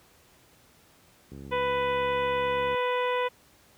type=click train; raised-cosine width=3 ms; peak=-30 dBFS; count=99; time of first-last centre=1.32-2.744 s; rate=68.8 Hz
type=harmonic tone; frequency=496.3 Hz; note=B4; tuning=8 cents sharp; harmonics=1 / 2 / 3 / 4 / 5 / 6 / 7; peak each=-27 / -29 / -38 / -36 / -38 / -42 / -44 dBFS; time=1.51-3.29 s; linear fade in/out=20 ms
effects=pink hiss -59 dBFS RMS until 3.77 s + high-pass 60 Hz 12 dB/octave